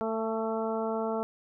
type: harmonic tone with a mistuned harmonic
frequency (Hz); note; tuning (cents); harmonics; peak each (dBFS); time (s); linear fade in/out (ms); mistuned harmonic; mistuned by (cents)
223; A3; +23; 1 / 2 / 3 / 4 / 5 / 6; -34 / -32 / -34 / -37 / -42 / -41; 0.01-1.23; 0; 4; -21
effects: none